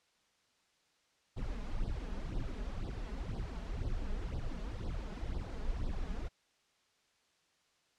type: noise with flanger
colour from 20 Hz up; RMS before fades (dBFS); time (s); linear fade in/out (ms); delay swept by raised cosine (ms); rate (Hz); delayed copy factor
brown; -38; 1.36-6.29; 20; 0.21 to 4.81; 2; +1
effects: white hiss -73 dBFS RMS until 7.98 s + low-pass 6000 Hz 12 dB/octave